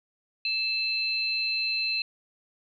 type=tone pair together; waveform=sine; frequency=2637 / 4108 Hz; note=E7 / C8; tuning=0 / -33 cents; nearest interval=minor sixth; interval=767 cents; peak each=-28 dBFS; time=0.45-2.02 s; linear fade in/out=2 ms; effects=none